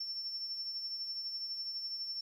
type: tone with tremolo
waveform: sine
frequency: 5410 Hz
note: E8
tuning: 44 cents sharp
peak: -35 dBFS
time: 0-2.21 s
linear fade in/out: 5 ms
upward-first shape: triangle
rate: 12 Hz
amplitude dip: 50%
effects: 11-bit